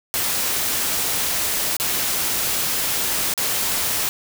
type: noise with dropouts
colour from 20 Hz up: white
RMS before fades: -22 dBFS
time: 0.14-4.09 s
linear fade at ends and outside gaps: 0 ms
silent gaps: 1.767-1.799 / 3.338-3.377 s
effects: none